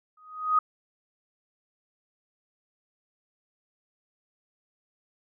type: tone with exponential growth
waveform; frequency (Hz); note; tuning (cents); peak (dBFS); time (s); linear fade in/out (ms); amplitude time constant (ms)
sine; 1250; D#6; +8; -16; 0.17-0.59; 5; 90
effects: none